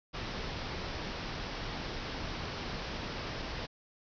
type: low-pass noise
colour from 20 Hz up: pink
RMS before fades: -39 dBFS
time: 0.13-3.67 s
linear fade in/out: 20 ms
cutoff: 5600 Hz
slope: 96 dB/octave
effects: none